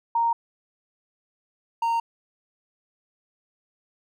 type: tone pair in turn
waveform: sine / triangle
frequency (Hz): 929 / 923.6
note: A#5 / A#5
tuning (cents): -6 / -16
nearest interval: unison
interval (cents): 10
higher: first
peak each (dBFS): -19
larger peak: neither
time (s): 0.15-0.33 / 1.82-2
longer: neither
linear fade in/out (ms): 5
effects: none